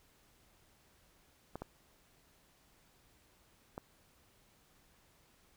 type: clicks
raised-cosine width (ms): 1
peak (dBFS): -27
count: 3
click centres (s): 1.556 / 1.62 / 3.779
effects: pink hiss -68 dBFS RMS until 5.56 s